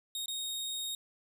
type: tone with dropouts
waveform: sawtooth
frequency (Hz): 3729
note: A#7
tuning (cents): 0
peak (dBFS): -32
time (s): 0.15-0.95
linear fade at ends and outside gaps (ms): 2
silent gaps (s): 0.259-0.281
effects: none